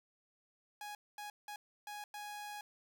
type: tone bursts at uneven times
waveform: sawtooth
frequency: 830.6 Hz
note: G#5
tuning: in tune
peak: -40 dBFS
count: 5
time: 0.81-0.95 / 1.18-1.3 / 1.48-1.56 / 1.87-2.04 / 2.14-2.61 s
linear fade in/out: 2 ms
effects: none